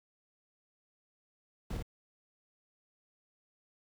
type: noise with echo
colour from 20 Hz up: brown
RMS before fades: -37 dBFS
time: 1.7-1.77 s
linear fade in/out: 5 ms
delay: 56 ms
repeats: 1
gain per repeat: -2 dB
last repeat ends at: 1.826 s
effects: none